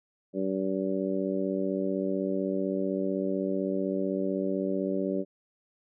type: harmonic tone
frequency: 95.8 Hz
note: G2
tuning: 39 cents flat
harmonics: 2 / 3 / 4 / 5 / 6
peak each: -32 / -32 / -32 / -37 / -34 dBFS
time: 0.33-5.25 s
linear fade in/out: 50 ms
effects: none